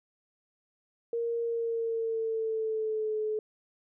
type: tone with pitch glide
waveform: sine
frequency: 466.2 to 430 Hz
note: A#4 to A4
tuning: 0 to -40 cents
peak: -28 dBFS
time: 1.13-3.39 s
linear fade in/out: 2 ms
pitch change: -140 cents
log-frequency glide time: 1.42-3.17 s
effects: none